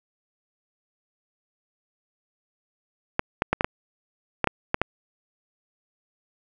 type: clicks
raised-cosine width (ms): 0.5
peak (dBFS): -5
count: 9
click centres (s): 3.194 / 3.421 / 3.53 / 3.609 / 3.645 / 4.443 / 4.473 / 4.744 / 4.816
effects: none